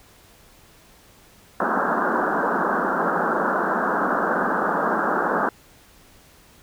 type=band-pass noise; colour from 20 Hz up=white; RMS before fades=-22 dBFS; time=1.6-5.49 s; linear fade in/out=2 ms; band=170 to 1600 Hz; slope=96 dB/octave; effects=pink hiss -52 dBFS RMS until 6.62 s